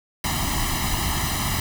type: noise with comb filter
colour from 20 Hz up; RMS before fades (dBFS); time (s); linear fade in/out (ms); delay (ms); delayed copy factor
pink; -24; 0.24-1.6; 2; 1; +0.9
effects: none